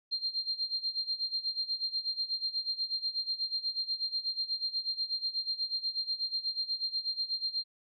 sine tone with tremolo, 4186 Hz, C8, in tune, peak -28 dBFS, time 0.11-7.64 s, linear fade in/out 20 ms, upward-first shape sine, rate 8.2 Hz, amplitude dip 85%, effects none

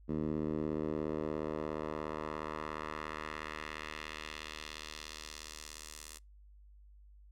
10% pulse tone with band-pass filter sweep, 77 Hz, D#2, 17 cents flat, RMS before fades -40 dBFS, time 0.08-6.19 s, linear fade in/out 20 ms, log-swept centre 250 to 8400 Hz, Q 1.1, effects noise-tail reverb RT60 0.2 s tail -26 dB re dry + added 50 Hz sine -55 dBFS peak until 7.31 s

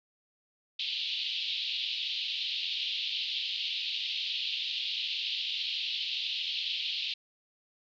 pink band-pass noise, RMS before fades -34 dBFS, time 0.79-7.14 s, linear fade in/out 5 ms, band 2800 to 4200 Hz, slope 48 dB/octave, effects none

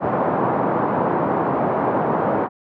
white band-pass noise, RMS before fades -20 dBFS, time 0-2.49 s, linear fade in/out 50 ms, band 130 to 1000 Hz, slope 24 dB/octave, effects none

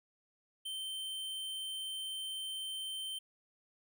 square tone, 3108 Hz, G7, 16 cents flat, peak -39 dBFS, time 0.65-3.19 s, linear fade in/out 10 ms, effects none

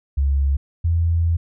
sine tone pair in turn, 69.3 / 83.8 Hz, C#2 / E2, 0 / +29 cents, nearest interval minor third, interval 329 cents, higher second, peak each -15 / -15 dBFS, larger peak neither, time 0.17-0.57 / 0.84-1.37 s, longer second, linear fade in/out 10 ms, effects none

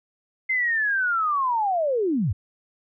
sine linear sweep, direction down, 2093 to 76.3 Hz, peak -20 dBFS, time 0.49-2.33 s, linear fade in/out 10 ms, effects none

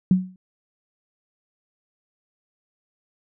sine tone with exponential decay, 185 Hz, F#3, in tune, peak -10 dBFS, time 0.11-0.36 s, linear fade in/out 2 ms, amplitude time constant 53 ms, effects none

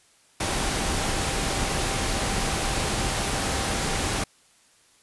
sine tone in noise, 784 Hz, G5, in tune, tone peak -37 dBFS, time 0.4-4.24 s, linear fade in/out 5 ms, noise pink, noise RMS -26 dBFS, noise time 0.4-4.24 s, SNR -14 dB, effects white hiss -59 dBFS RMS until 5.02 s + resampled to 24000 Hz

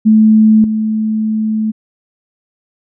sine tone with level steps, 217.5 Hz, A3, 20 cents flat, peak -4 / -12 dBFS, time 0.05-1.72 s, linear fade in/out 20 ms, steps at 0.64 s, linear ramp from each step 2 ms, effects none

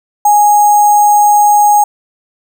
sine tone with sample-and-hold, 829 Hz, G#5, 3 cents flat, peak -4 dBFS, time 0.25-1.84 s, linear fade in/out 5 ms, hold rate 7350 Hz, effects none

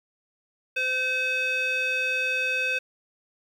square tone with band-pass filter, 513 Hz, C5, 34 cents flat, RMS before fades -26 dBFS, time 0.76-2.79 s, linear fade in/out 10 ms, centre 2300 Hz, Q 5.5, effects 9-bit

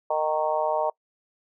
harmonic tone with a mistuned harmonic, 154.4 Hz, D#3, 13 cents flat, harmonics 3 / 4 / 5 / 6 / 7, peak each -32 / -25 / -29 / -28 / -34 dBFS, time 0.1-0.9 s, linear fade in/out 5 ms, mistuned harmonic 7, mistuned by +28 cents, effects noise-tail reverb RT60 0.1 s tail -24 dB re dry

